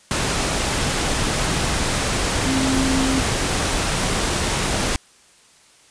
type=tone in noise; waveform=sine; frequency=264.7 Hz; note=C4; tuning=20 cents sharp; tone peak=-19 dBFS; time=2.46-3.2 s; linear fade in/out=0 ms; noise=pink; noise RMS=-21 dBFS; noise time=0.11-4.96 s; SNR=-1 dB; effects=white hiss -52 dBFS RMS until 5.9 s + resampled to 22050 Hz